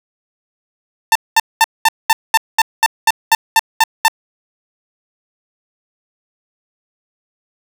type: tone bursts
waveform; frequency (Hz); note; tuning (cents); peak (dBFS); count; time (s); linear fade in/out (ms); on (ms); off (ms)
sawtooth; 895; A5; +29; -3; 13; 1.12-4.082; 2; 34; 210
effects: none